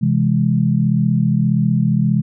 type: chord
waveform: sine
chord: C augmented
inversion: none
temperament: equal with one note detuned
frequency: 130.81 / 165.96 / 207.7 Hz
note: C3 / E3 / G#3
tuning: 0 / +12 / 0 cents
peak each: -17 dBFS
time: 0.01-2.22 s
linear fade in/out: 20 ms
effects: none